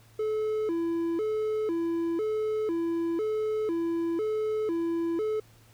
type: tone with vibrato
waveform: triangle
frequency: 380 Hz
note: F#4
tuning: 46 cents sharp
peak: -24 dBFS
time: 0.19-5.4 s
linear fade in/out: 5 ms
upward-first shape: square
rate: 1 Hz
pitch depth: 220 cents each way
effects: added 112 Hz sine -56 dBFS peak until 5.73 s + pink hiss -60 dBFS RMS until 5.73 s